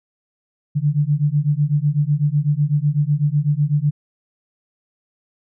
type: beating tone pair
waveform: sine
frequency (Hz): 143.2 / 151.2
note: D3 / D#3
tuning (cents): -43 / -49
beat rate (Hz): 8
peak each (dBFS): -18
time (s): 0.75-3.91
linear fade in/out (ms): 20
effects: none